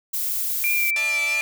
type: noise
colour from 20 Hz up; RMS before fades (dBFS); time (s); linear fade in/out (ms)
violet; -25; 0.13-0.91; 10
type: tone with vibrato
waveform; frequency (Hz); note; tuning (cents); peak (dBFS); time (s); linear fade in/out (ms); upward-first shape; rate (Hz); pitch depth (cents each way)
sine; 2364; D7; +11; -20; 0.64-1.41; 0; sine; 3; 26
type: chord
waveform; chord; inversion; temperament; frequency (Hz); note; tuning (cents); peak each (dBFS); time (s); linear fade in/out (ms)
5% pulse; D suspended second; none; equal; 587.3 / 659.3 / 880; D5 / E5 / A5; 0 / 0 / 0; -23 / -23 / -21; 0.96-1.41; 2
effects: none